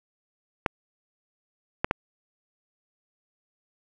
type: clicks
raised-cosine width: 0.5 ms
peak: -7 dBFS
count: 3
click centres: 0.662 / 1.845 / 1.911 s
effects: none